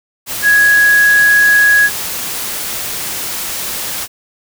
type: tone in noise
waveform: sine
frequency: 1666 Hz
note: G#6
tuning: 5 cents sharp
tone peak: -6 dBFS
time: 0.42-1.9 s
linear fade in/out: 50 ms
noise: white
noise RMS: -21 dBFS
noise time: 0.26-4.08 s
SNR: +12 dB
effects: none